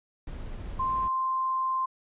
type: noise with tremolo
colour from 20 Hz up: brown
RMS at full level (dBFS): -36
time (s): 0.27-1.08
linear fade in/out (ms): 2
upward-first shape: triangle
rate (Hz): 16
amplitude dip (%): 25
type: tone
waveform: sine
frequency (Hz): 1046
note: C6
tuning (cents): -1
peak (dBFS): -25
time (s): 0.79-1.86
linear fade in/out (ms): 10
effects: resampled to 8000 Hz